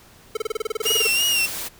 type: tone bursts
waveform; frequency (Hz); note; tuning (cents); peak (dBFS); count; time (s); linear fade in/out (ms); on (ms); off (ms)
square; 440; A4; 0; -22; 15; 0.35-1.071; 5; 21; 29
type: noise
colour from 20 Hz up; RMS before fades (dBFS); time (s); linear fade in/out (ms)
white; -30; 0.82-1.69; 20
type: tone with vibrato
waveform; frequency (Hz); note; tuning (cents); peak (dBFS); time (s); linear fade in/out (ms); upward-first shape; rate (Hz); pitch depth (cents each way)
sawtooth; 2794; F7; 0; -15; 0.85-1.47; 20; sine; 3; 59
effects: pink hiss -50 dBFS RMS until 1.79 s